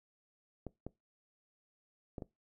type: clicks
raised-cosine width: 2 ms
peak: -28 dBFS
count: 4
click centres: 0.667 / 0.866 / 2.182 / 2.222 s
effects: noise-tail reverb RT60 0.2 s tail -21 dB re dry